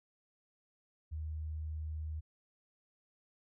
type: tone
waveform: sine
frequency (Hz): 77.78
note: D#2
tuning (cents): 0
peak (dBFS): -37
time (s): 1.11-2.21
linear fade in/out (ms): 20
effects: none